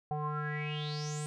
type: tone with low-pass filter sweep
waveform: square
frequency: 149.8 Hz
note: D3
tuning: 35 cents sharp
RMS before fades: -36 dBFS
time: 0.11-1.26 s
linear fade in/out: 0 ms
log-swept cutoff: 770 to 8800 Hz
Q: 9.1
effects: none